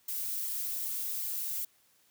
violet noise with flanger, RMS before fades -35 dBFS, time 0.08-1.65 s, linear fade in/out 5 ms, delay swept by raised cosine 0.91 to 5.51 ms, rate 2.6 Hz, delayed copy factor +0.6, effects white hiss -67 dBFS RMS until 2.1 s + high-pass 60 Hz 12 dB/octave

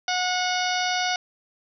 harmonic tone with a mistuned harmonic, 729 Hz, F#5, 26 cents flat, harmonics 1 / 2 / 3 / 4 / 5 / 6 / 7 / 8, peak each -26 / -29 / -31 / -32 / -33 / -34 / -34 / -35 dBFS, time 0.08-1.16 s, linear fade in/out 2 ms, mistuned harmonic 6, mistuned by +55 cents, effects none

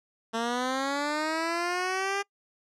10% pulse linear sweep, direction up, 224.5 to 403.4 Hz, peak -19 dBFS, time 0.33-2.23 s, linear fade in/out 20 ms, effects noise-tail reverb RT60 0.1 s tail -24 dB re dry + low-pass 7000 Hz 12 dB/octave

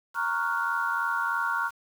sine chord, Gb major seventh, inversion first, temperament equal, 932.3 / 1108.7 / 1396.9 / 1480 Hz, Bb5 / Db6 / F6 / Gb6, 0 / 0 / 0 / 0 cents, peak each -31 / -31 / -28 / -32 dBFS, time 0.14-1.71 s, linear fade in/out 50 ms, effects tanh soft clip ceiling -14 dBFS + 8-bit

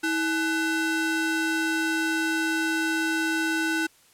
square ring-modulated tone, 587.3 Hz, D5, in tune, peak -21 dBFS, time 0.03-3.87 s, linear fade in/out 10 ms, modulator 910 Hz, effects white hiss -58 dBFS RMS until 4.13 s + low-pass 12000 Hz 12 dB/octave

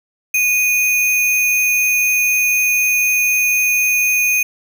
sine tone with sample-and-hold, 2474 Hz, D#7, 10 cents flat, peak -12 dBFS, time 0.34-4.43 s, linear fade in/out 5 ms, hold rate 8820 Hz, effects none

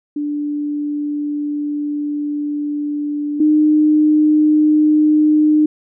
sine tone pair in turn, 293.7 / 304.4 Hz, D4 / D#4, 0 / -38 cents, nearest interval minor second, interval 62 cents, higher second, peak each -18 / -9 dBFS, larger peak second, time 0.16-3.4 / 3.4-5.66 s, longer first, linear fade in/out 5 ms, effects none

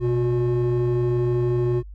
triangle tone pair together, 124.37 / 360.4 Hz, B2 / F#4, +13 / -45 cents, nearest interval octave + tritone, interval 1842 cents, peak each -18 dBFS, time 0-1.83 s, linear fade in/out 50 ms, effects tanh soft clip ceiling -14 dBFS + added 50 Hz sine -36 dBFS peak until 1.94 s

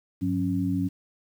sine tone cluster, 100.6 / 182.2 / 275.3 Hz, G2 / F#3 / C#4, +45 / -26 / -12 cents, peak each -30 / -28 / -26 dBFS, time 0.21-0.89 s, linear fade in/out 20 ms, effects 9-bit

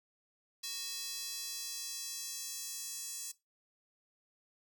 square tone with high-pass filter sweep, 370.6 Hz, F#4, 3 cents sharp, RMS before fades -42 dBFS, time 0.63-3.32 s, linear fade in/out 10 ms, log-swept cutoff 4500 to 6800 Hz, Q 1.8, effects noise-tail reverb RT60 0.2 s tail -18 dB re dry

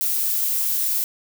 violet noise, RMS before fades -22 dBFS, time 0.01-1.04 s, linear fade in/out 0 ms, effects none

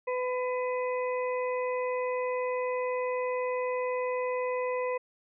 harmonic tone, 502 Hz, B4, 28 cents sharp, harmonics 1 / 2 / 4 / 5, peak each -29 / -35 / -41 / -43 dBFS, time 0.07-4.98 s, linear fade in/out 10 ms, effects none

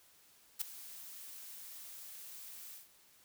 blue noise with ADSR envelope, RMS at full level -33 dBFS, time 0.59-2.88 s, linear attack 24 ms, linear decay 6 ms, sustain -17 dB, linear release 140 ms, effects white hiss -65 dBFS RMS until 3.24 s

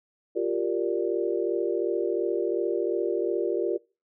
sine chord, G minor seventh, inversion third, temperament equal, 349.2 / 392 / 466.2 / 587.3 Hz, F4 / G4 / Bb4 / D5, 0 / 0 / 0 / 0 cents, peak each -28 / -29 / -29 / -33 dBFS, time 0.35-3.78 s, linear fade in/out 20 ms, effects noise-tail reverb RT60 0.3 s tail -23 dB re dry

